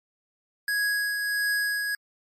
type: tone with tremolo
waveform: square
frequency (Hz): 1661.2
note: G#6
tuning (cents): 0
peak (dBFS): -23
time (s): 0.68-1.95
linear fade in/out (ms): 2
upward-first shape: triangle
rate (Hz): 1.5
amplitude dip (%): 40
effects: MP3 64 kbps